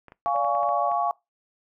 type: clicks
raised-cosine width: 0.5 ms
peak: -30 dBFS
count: 9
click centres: 0.083 / 0.121 / 0.281 / 0.361 / 0.446 / 0.551 / 0.632 / 0.69 / 0.916 s
type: chord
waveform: sine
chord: Db major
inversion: first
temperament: equal with one note detuned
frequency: 698.5 / 830.6 / 1121.6 Hz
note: F5 / Ab5 / Db6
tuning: 0 / 0 / +20 cents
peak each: -25 / -27 / -26 dBFS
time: 0.26-1.11 s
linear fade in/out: 0 ms
type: tone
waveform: sine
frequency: 580 Hz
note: D5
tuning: 22 cents flat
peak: -28 dBFS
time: 0.34-0.9 s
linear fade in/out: 10 ms
effects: noise-tail reverb RT60 0.2 s tail -22 dB re dry